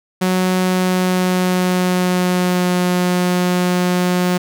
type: tone with pitch glide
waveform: sawtooth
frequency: 184.4 to 179.98 Hz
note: F#3 to F#3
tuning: -6 to -48 cents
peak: -10 dBFS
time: 0.21-4.38 s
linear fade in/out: 10 ms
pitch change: -42 cents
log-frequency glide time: 0.58-2.74 s
effects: none